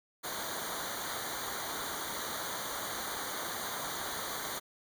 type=noise with comb filter; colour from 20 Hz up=pink; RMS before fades=-38 dBFS; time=0.23-4.6 s; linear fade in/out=20 ms; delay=0.38 ms; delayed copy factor=-0.95; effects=none